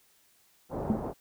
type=low-pass noise; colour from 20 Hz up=white; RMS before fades=-35 dBFS; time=0.69-1.14 s; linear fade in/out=50 ms; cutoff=750 Hz; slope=24 dB/octave
type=tone with exponential decay; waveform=sine; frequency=218.2 Hz; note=A3; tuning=14 cents flat; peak=-20 dBFS; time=0.9-1.06 s; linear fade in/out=0 ms; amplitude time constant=34 ms
effects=white hiss -65 dBFS RMS until 1.2 s